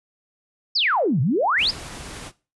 sine exponential two-way sweep, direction down then up, 5430 to 116.54 to 5430 Hz, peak -17 dBFS, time 0.75-1.71 s, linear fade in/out 10 ms, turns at 1.21 s
pink noise, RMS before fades -36 dBFS, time 1.57-2.32 s, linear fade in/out 50 ms
effects noise-tail reverb RT60 0.3 s tail -18 dB re dry + resampled to 24000 Hz

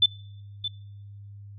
sine tone with echo, 3520 Hz, A7, in tune, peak -14 dBFS, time 0.02-0.06 s, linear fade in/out 5 ms, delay 620 ms, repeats 1, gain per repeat -12 dB, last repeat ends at 0.68 s, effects noise-tail reverb RT60 1.0 s tail -25 dB re dry + added 101 Hz sine -41 dBFS peak until 1.58 s

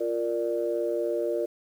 sine chord, Bb major, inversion second, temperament equal with one note detuned, 349.2 / 466.2 / 589.7 Hz, F4 / Bb4 / D5, 0 / 0 / +7 cents, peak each -29 dBFS, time 0-1.46 s, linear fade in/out 10 ms, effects tanh soft clip ceiling -15 dBFS + 9-bit

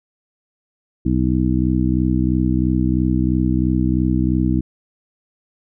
harmonic tone, 63 Hz, B1, 35 cents sharp, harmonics 1 / 2 / 3 / 4 / 5, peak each -21 / -21 / -21 / -21 / -21 dBFS, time 1.05-4.61 s, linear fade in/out 10 ms, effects none

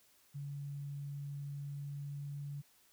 sine tone with pitch glide, 142.1 to 142.92 Hz, C#3 to D3, +43 to -47 cents, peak -40 dBFS, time 0.34-2.62 s, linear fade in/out 20 ms, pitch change +10 cents, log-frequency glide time 1.51-2.35 s, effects white hiss -68 dBFS RMS until 2.92 s

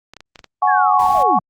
clicks, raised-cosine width 0.2 ms, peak -20 dBFS, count 6, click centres 0.136 / 0.167 / 0.206 / 0.358 / 0.392 / 0.443 s
sine chord, F# suspended second, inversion none, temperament just, 740 / 832.5 / 1110 Hz, F#5 / G#5 / C#6, 0 / +4 / +2 cents, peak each -16 dBFS, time 0.62-1.39 s, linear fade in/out 5 ms
sine linear sweep, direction down, 1734 to 149.7 Hz, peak -20 dBFS, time 0.67-1.4 s, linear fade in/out 20 ms
pink noise, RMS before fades -35 dBFS, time 0.99-1.23 s, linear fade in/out 5 ms
effects Opus 48 kbps

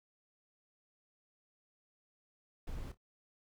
brown noise with echo, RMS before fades -41 dBFS, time 2.67-2.92 s, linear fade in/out 5 ms, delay 27 ms, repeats 2, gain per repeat -15 dB, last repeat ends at 2.974 s, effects none

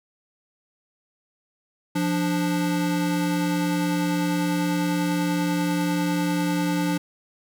square tone pair together, 174.38 / 294 Hz, F3 / D4, -2 / +2 cents, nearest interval major sixth, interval 904 cents, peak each -25 dBFS, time 1.95-6.98 s, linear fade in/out 10 ms, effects none

